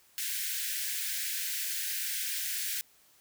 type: high-pass noise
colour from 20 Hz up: white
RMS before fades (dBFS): -34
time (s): 0.18-2.81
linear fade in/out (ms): 0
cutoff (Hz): 1500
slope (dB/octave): 96
effects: white hiss -63 dBFS RMS until 3.2 s